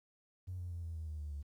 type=tone with pitch steps; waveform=triangle; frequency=91.5 / 88.38 / 85.37 / 82.46 / 79.66 / 76.94 / 74.32 / 71.79 Hz; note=F#2 / F2 / F2 / E2 / D#2 / D#2 / D2 / D2; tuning=-19 / +21 / -39 / +1 / +41 / -19 / +21 / -39 cents; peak=-36 dBFS; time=0.47-1.43 s; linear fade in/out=20 ms; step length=120 ms; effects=tanh soft clip ceiling -37 dBFS + 12-bit